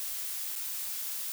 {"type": "noise with dropouts", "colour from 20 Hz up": "blue", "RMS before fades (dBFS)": -36, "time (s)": [0, 1.32], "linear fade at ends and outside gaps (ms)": 0, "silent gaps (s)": [0.554, 0.56], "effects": []}